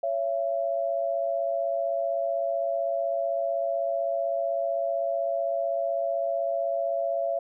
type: tone pair together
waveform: sine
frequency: 557.2 / 673 Hz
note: C#5 / E5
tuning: +9 / +36 cents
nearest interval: minor third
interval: 327 cents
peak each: -29 / -26 dBFS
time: 0.03-7.39 s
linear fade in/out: 5 ms
effects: none